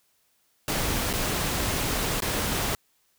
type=noise with dropouts; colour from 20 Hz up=pink; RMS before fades=-27 dBFS; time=0.68-2.75 s; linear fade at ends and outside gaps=1 ms; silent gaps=1.13-1.136 / 2.204-2.221 s; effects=white hiss -68 dBFS RMS until 3.18 s